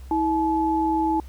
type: tone pair together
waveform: sine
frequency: 323 / 859 Hz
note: E4 / A5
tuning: -35 / -42 cents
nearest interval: octave + perfect fourth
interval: 1693 cents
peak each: -22 dBFS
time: 0.11-1.2 s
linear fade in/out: 2 ms
effects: added 65 Hz sine -37 dBFS peak until 1.28 s + pink hiss -54 dBFS RMS until 1.28 s